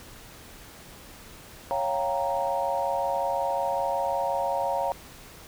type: chord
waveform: sine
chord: G half-diminished seventh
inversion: second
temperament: equal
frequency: 554.4 / 698.5 / 784 / 932.3 Hz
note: Db5 / F5 / G5 / Bb5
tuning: 0 / 0 / 0 / 0 cents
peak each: -29 / -30 / -32 / -29 dBFS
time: 1.71-4.92 s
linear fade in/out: 0 ms
effects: pink hiss -47 dBFS RMS until 5.47 s